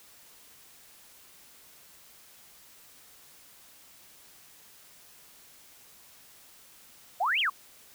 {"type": "exponential two-way sweep", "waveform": "sine", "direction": "up then down", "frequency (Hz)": [645, 3334, 1011], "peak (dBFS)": -24, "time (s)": [7.2, 7.5], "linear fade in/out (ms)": 10, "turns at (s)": 7.4, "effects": ["white hiss -55 dBFS RMS until 7.94 s"]}